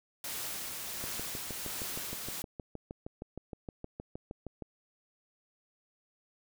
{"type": "noise with tremolo", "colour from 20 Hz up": "white", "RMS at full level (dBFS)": -38, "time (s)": [0.24, 2.42], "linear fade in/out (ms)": 2, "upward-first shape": "triangle", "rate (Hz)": 1.4, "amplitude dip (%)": 30}
{"type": "click train", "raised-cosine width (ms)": 2, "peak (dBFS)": -27, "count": 24, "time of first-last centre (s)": [1.04, 4.623], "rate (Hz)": 6.42}
{"effects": []}